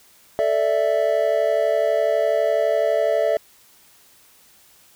triangle chord, A suspended fourth, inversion none, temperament equal, 440 / 587.3 / 659.3 Hz, A4 / D5 / E5, 0 / 0 / 0 cents, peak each -22 / -19 / -18 dBFS, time 0.39-3.37 s, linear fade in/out 0 ms, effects white hiss -53 dBFS RMS until 4.95 s

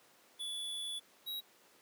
square tone pair in turn, 3438 / 3849 Hz, A7 / B7, -41 / -45 cents, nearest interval major second, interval 196 cents, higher second, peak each -39 / -39 dBFS, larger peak neither, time 0.39-1 / 1.26-1.41 s, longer first, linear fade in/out 20 ms, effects pink hiss -64 dBFS RMS until 1.81 s + high-pass 300 Hz 12 dB/octave

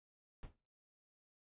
brown noise with exponential decay, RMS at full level -43 dBFS, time 0.43-0.56 s, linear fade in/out 1 ms, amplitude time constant 28 ms, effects noise-tail reverb RT60 0.4 s tail -22 dB re dry + resampled to 8000 Hz

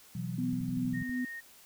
sine chord, B suspended fourth, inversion none, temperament just, 123.47 / 164.63 / 185.21 Hz, B2 / E3 / F#3, 0 / -2 / +2 cents, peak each -38 dBFS, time 0.15-1.03 s, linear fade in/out 5 ms
sine tone with tremolo, 250.5 Hz, B3, 25 cents sharp, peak -30 dBFS, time 0.38-1.25 s, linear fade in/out 5 ms, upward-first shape sine, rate 2.7 Hz, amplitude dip 50%
click train, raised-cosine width 5 ms, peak -35 dBFS, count 8, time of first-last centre 0.53-1.095 s, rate 12.4 Hz
sine tone, 1851 Hz, A#6, 13 cents flat, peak -39 dBFS, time 0.93-1.41 s, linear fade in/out 20 ms
effects white hiss -57 dBFS RMS until 1.65 s

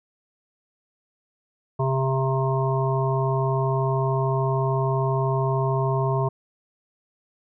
harmonic tone, 133.1 Hz, C3, 30 cents sharp, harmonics 1 / 3 / 5 / 7 / 8, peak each -22 / -27 / -29 / -30 / -31 dBFS, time 1.79-6.29 s, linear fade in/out 10 ms, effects none

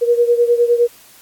sine beating tone pair, 474.1 / 483.9 Hz, A#4 / B4, +29 / -35 cents, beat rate 9.8 Hz, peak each -12 / -16 dBFS, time 0.01-0.88 s, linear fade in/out 20 ms, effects white hiss -45 dBFS RMS until 1.21 s + AAC 64 kbps

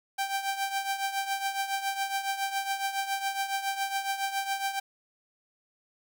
sawtooth tone with tremolo, 784 Hz, G5, in tune, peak -22 dBFS, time 0.18-4.8 s, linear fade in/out 10 ms, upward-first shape triangle, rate 7.2 Hz, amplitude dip 75%, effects 10-bit

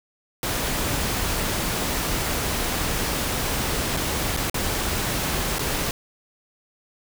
pink noise with dropouts, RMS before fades -25 dBFS, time 0.43-5.91 s, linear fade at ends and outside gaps 1 ms, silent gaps 3.967-3.971 / 4.366-4.372 / 4.498-4.543 / 5.585-5.592 s, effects none

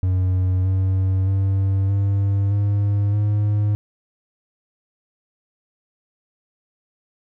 triangle tone with pitch steps, 92.5 / 94.72 / 96.99 / 99.31 / 101.69 / 104.13 Hz, F#2 / F#2 / G2 / G2 / G#2 / G#2, 0 / +41 / -18 / +23 / -36 / +5 cents, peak -14 dBFS, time 0.03-3.75 s, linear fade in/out 0 ms, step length 620 ms, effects none

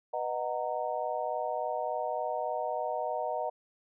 sine chord, B major seventh, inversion none, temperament just, 493.9 / 617.4 / 740.8 / 926 Hz, B4 / D#5 / F#5 / A#5, 0 / -14 / +2 / -12 cents, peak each -38 / -34 / -35 / -37 dBFS, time 0.13-3.5 s, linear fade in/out 10 ms, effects none

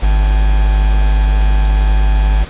triangle tone with quantisation, 51 Hz, G#1, 31 cents flat, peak -6 dBFS, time 0.02-2.45 s, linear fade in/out 20 ms, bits 4, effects pink hiss -31 dBFS RMS until 2.49 s + resampled to 8000 Hz

